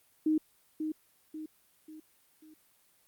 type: tone with echo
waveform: sine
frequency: 311.1 Hz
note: D#4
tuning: in tune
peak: -24 dBFS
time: 0.26-0.38 s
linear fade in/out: 5 ms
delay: 540 ms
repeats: 4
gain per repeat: -7 dB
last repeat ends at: 2.54 s
effects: white hiss -67 dBFS RMS until 3.07 s + Opus 32 kbps